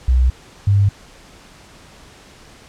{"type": "tone pair in turn", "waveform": "sine", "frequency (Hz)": [63, 100.01], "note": ["B1", "G2"], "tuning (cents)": [35, 35], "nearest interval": "minor sixth", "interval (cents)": 800, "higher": "second", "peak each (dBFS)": -10, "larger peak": "neither", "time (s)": [[0.08, 0.3], [0.67, 0.89]], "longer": "neither", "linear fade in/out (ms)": 5, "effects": ["pink hiss -44 dBFS RMS until 2.68 s", "low-pass 8000 Hz 12 dB/octave"]}